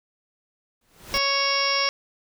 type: noise with exponential growth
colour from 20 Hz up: pink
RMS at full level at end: -31 dBFS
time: 0.81-1.18 s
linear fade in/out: 5 ms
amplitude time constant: 79 ms
type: harmonic tone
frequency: 554.4 Hz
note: C#5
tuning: in tune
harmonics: 1 / 2 / 3 / 4 / 5 / 6 / 7 / 8 / 9 / 10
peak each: -30 / -27 / -34 / -27 / -31 / -34 / -37 / -37 / -30 / -25 dBFS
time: 1.14-1.89 s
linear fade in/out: 0 ms
effects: none